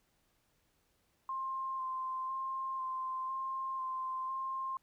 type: tone with vibrato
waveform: sine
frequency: 1051 Hz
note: C6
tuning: 7 cents sharp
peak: -35 dBFS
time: 1.29-4.77 s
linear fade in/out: 2 ms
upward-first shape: square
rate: 1 Hz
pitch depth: 13 cents each way
effects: pink hiss -75 dBFS RMS until 4.82 s